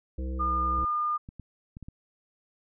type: harmonic tone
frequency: 64.4 Hz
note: C2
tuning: 27 cents flat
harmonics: 1 / 3 / 5 / 7 / 8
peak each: -30 / -42 / -41 / -49 / -46 dBFS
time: 0.18-0.85 s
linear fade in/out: 5 ms
type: tone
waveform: sine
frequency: 1211 Hz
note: D#6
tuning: 47 cents flat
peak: -25 dBFS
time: 0.39-1.18 s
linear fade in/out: 20 ms
type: clicks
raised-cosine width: 5 ms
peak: -29 dBFS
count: 7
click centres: 0.789 / 0.83 / 1.289 / 1.397 / 1.769 / 1.827 / 1.885 s
effects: none